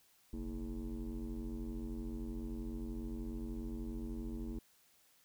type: tone with frequency modulation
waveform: sine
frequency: 141.6 Hz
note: C#3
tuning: 37 cents sharp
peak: -37 dBFS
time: 0.33-4.59 s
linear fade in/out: 5 ms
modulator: 90 Hz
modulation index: 2.2
effects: tanh soft clip ceiling -37 dBFS + white hiss -69 dBFS RMS until 5.24 s